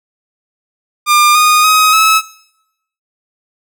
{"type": "tone with pitch steps", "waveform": "sawtooth", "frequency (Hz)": [1200, 1230.9, 1262.6, 1295.1], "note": ["D6", "D#6", "D#6", "E6"], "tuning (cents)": [37, -19, 25, -31], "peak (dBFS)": -3, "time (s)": [1.06, 2.22], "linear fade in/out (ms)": 50, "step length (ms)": 290, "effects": ["noise-tail reverb RT60 0.8 s tail -19 dB re dry"]}